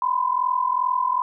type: tone pair together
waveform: sine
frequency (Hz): 987.8 / 1030.3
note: B5 / C6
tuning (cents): 0 / -27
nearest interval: minor second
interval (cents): 73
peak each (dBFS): -22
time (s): 0.02-1.22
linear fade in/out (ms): 2
effects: none